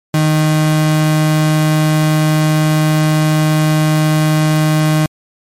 35% pulse tone, 154.8 Hz, D#3, 9 cents flat, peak -8 dBFS, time 0.14-5.06 s, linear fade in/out 2 ms, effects MP3 64 kbps

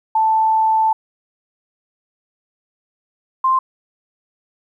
sine tone pair in turn, 881 / 1047.7 Hz, A5 / C6, +2 / +2 cents, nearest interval minor third, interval 300 cents, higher second, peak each -12 dBFS, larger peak neither, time 0.15-0.93 / 3.44-3.59 s, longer first, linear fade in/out 5 ms, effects 9-bit

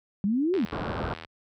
sine exponential two-way sweep, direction up then down, 189.7 to 401.7 to 189.7 Hz, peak -22 dBFS, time 0.24-0.65 s, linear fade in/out 0 ms, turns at 0.56 s
click train, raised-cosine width 0.3 ms, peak -23 dBFS, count 59, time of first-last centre 0.54-1.248 s, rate 81.9 Hz
pink low-pass noise, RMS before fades -30 dBFS, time 0.72-1.14 s, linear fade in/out 5 ms, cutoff 1600 Hz, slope 96 dB/octave
effects high-pass 60 Hz 12 dB/octave

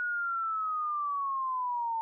sine linear sweep, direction down, 1461 to 892 Hz, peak -29 dBFS, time 0-2.01 s, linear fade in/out 0 ms, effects none

